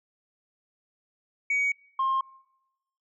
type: tone pair in turn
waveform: sine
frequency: 2251 / 1064.2 Hz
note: C#7 / C6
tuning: +26 / +29 cents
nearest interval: octave + minor second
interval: 1297 cents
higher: first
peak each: -21 dBFS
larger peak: neither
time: 1.5-1.72 / 1.99-2.21 s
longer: neither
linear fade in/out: 5 ms
effects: noise-tail reverb RT60 1.0 s tail -26 dB re dry + tanh soft clip ceiling -20 dBFS